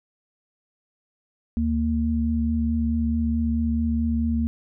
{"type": "tone pair together", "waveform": "sine", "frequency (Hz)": [75.13, 230], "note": ["D2", "A#3"], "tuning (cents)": [40, -23], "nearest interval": "octave + perfect fifth", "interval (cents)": 1937, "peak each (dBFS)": [-24, -22], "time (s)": [1.57, 4.47], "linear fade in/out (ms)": 0, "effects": []}